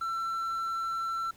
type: tone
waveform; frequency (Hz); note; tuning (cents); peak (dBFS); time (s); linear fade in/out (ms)
triangle; 1344; E6; +33; -28; 0.01-1.31; 5
effects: pink hiss -59 dBFS RMS until 1.36 s